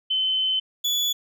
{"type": "tone pair in turn", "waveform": ["sine", "35% pulse"], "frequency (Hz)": [3057, 3431], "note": ["G7", "A7"], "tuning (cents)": [-44, -44], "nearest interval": "major second", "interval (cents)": 200, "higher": "second", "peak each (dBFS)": [-20, -19], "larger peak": "second", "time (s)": [[0.1, 0.6], [0.84, 1.13]], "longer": "first", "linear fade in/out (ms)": 10, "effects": []}